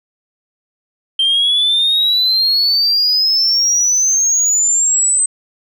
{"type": "exponential sweep", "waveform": "sine", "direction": "up", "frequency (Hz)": [3136, 8230], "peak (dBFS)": -9, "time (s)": [1.19, 5.26], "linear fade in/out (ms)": 5, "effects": ["tanh soft clip ceiling -8 dBFS"]}